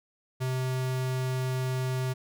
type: tone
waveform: square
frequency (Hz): 129.2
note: C3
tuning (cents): -21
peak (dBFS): -28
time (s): 0.4-2.14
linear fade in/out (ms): 20
effects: none